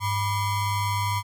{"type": "ring-modulated tone", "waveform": "square", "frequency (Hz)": 541, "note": "C#5", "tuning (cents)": -42, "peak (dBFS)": -21, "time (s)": [0, 1.23], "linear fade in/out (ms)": 50, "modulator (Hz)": 439, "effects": []}